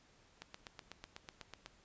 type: click train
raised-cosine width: 0.2 ms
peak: -29 dBFS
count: 11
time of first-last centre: 0.42-1.661 s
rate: 8.06 Hz
effects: pink hiss -67 dBFS RMS until 1.84 s + resampled to 16000 Hz